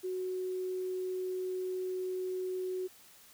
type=tone; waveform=sine; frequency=369.9 Hz; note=F#4; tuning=in tune; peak=-33 dBFS; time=0.03-2.88 s; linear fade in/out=20 ms; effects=white hiss -58 dBFS RMS until 3.33 s